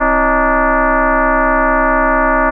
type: tone with frequency modulation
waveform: sine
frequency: 264.8 Hz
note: C4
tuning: 21 cents sharp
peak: -9 dBFS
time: 0-2.51 s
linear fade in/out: 20 ms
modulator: 297 Hz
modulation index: 4.6
effects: none